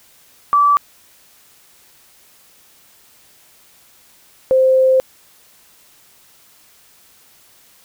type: tone pair in turn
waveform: sine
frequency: 1157 / 522.1 Hz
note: D6 / C5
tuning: -26 / -4 cents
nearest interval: octave + major second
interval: 1378 cents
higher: first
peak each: -9 dBFS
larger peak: neither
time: 0.53-0.77 / 4.51-5 s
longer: second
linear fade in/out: 0 ms
effects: white hiss -50 dBFS RMS until 7.84 s